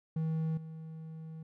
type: tone with level steps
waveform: triangle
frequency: 159.9 Hz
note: D#3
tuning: 48 cents sharp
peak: -28 / -40 dBFS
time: 0.16-1.43 s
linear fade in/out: 5 ms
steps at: 0.57 s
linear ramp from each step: 5 ms
effects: none